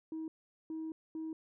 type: tone bursts at uneven times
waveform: sine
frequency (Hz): 319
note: D#4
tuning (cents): +43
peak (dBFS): -36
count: 3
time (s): 0.12-0.28 / 0.7-0.92 / 1.15-1.33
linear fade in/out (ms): 2
effects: tanh soft clip ceiling -35 dBFS